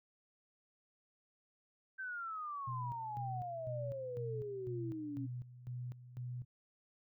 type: exponential sweep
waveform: sine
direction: down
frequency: 1568 to 267.9 Hz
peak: -40 dBFS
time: 1.98-5.27 s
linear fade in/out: 20 ms
type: tone with tremolo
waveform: sine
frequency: 123.47 Hz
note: B2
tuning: in tune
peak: -40 dBFS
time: 2.67-6.45 s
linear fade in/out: 10 ms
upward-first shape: square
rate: 2 Hz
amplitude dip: 75%
effects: none